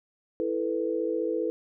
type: chord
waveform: sine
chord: E suspended fourth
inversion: none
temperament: just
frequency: 329.6 / 439.5 / 494.4 Hz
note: E4 / A4 / B4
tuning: 0 / -2 / +2 cents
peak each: -30 dBFS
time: 0.4-1.5 s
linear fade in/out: 0 ms
effects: none